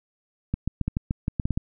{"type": "clicks", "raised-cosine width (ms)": 5, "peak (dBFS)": -12, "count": 11, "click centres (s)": [0.54, 0.676, 0.813, 0.88, 0.969, 1.109, 1.281, 1.398, 1.455, 1.507, 1.575], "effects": []}